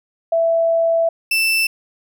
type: tone pair in turn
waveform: sine / 35% pulse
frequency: 663 / 2658 Hz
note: E5 / E7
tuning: +10 / +14 cents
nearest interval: 2 octaves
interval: 2404 cents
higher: second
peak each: -13 dBFS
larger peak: neither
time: 0.32-1.09 / 1.31-1.67 s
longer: first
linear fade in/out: 5 ms
effects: none